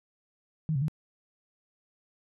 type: tone with pitch steps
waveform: sine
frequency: 157 / 133.4 / 153.5 Hz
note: D#3 / C3 / D#3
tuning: +16 / +34 / -23 cents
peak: -25 dBFS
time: 0.69-0.882 s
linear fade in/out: 0 ms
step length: 64 ms
effects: none